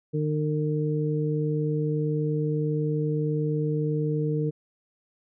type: harmonic tone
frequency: 151.8 Hz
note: D#3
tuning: 42 cents flat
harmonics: 1 / 2 / 3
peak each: -25 / -31 / -29 dBFS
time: 0.13-4.51 s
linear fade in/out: 20 ms
effects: none